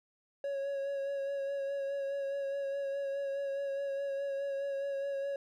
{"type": "tone with vibrato", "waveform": "triangle", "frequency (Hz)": 554.4, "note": "C#5", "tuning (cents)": 0, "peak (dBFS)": -31, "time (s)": [0.44, 5.36], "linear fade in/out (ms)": 2, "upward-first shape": "sine", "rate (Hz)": 4.8, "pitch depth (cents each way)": 22, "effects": []}